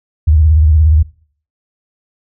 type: tone with vibrato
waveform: sine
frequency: 77.5 Hz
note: D#2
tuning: 6 cents flat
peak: -5 dBFS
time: 0.27-1.03 s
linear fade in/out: 10 ms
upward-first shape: triangle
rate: 17 Hz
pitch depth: 140 cents each way
effects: noise-tail reverb RT60 0.5 s tail -21 dB re dry